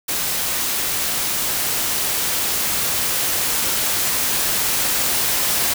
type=noise with level ramp; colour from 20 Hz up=white; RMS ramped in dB=-22 to -19 dBFS; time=0.08-5.74 s; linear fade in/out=10 ms; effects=none